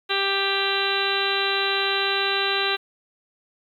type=harmonic tone; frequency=393.7 Hz; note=G4; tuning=8 cents sharp; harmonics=1 / 2 / 3 / 4 / 5 / 6 / 7 / 8 / 9 / 10; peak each=-28 / -31 / -30 / -28 / -33 / -33 / -29 / -32 / -33 / -27 dBFS; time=0.09-2.77 s; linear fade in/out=20 ms; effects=9-bit